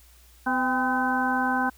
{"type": "harmonic tone with a mistuned harmonic", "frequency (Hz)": 254.3, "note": "C4", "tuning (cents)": -49, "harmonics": [1, 2, 3, 4, 5, 6], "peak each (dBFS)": [-27, -38, -27, -29, -37, -27], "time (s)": [0.46, 1.7], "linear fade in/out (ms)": 10, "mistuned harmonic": 3, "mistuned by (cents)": 57, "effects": ["added 60 Hz sine -53 dBFS peak until 1.77 s", "white hiss -57 dBFS RMS until 1.77 s"]}